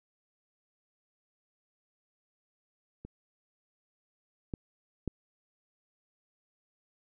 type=clicks; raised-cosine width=3 ms; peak=-30 / -22 / -19 dBFS; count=3; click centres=3.05 / 4.538 / 5.077 s; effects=none